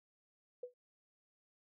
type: tone with exponential decay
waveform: sine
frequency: 494.4 Hz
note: B4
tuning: 2 cents sharp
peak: -38 dBFS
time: 0.63-0.74 s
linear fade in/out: 5 ms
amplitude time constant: 23 ms
effects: none